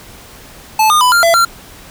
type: tone with pitch steps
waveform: square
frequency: 870 / 1218 / 997 / 1394 / 672 / 1372 Hz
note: A5 / D#6 / B5 / F6 / E5 / F6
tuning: -20 / -37 / +16 / -4 / +33 / -31 cents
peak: -8 dBFS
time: 0.79-1.45 s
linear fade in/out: 5 ms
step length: 110 ms
effects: pink hiss -37 dBFS RMS until 1.9 s